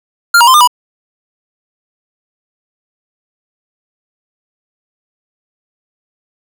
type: tone with pitch steps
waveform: square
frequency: 1398 / 949 / 1038 / 1205 / 979 Hz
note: F6 / A#5 / C6 / D6 / B5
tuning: +1 / +31 / -14 / +44 / -15 cents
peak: -4 dBFS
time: 0.34-0.675 s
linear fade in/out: 5 ms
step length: 67 ms
effects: none